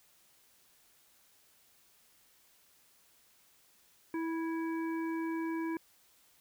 harmonic tone with a mistuned harmonic, 327 Hz, E4, 14 cents flat, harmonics 1 / 3 / 5 / 7, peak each -33 / -43 / -47 / -50 dBFS, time 4.14-5.77 s, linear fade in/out 2 ms, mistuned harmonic 5, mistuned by +22 cents, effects white hiss -66 dBFS RMS until 6.4 s

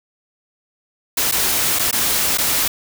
white noise with dropouts, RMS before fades -18 dBFS, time 1.17-2.68 s, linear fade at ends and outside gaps 5 ms, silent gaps 1.314-1.321 / 1.789-1.793 / 1.912-1.927 / 2.375-2.383 s, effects none

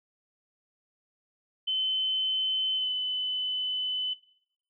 sine tone with pitch glide, 3056 to 3016 Hz, G7 to F#7, -45 to +32 cents, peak -26 dBFS, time 1.67-4.14 s, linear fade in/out 10 ms, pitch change -23 cents, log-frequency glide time 2.75-2.9 s, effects noise-tail reverb RT60 0.6 s tail -17 dB re dry

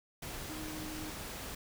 sine tone in noise, 310 Hz, D#4, 6 cents flat, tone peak -43 dBFS, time 0.49-1.1 s, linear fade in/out 5 ms, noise pink, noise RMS -43 dBFS, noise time 0.22-1.55 s, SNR -3 dB, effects none

